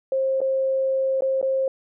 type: tone with dropouts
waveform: sine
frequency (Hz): 532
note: C5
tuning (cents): +29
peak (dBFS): -19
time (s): 0.12-1.68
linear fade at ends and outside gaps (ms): 2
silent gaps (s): 0.405-0.415 / 1.208-1.221 / 1.414-1.427
effects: none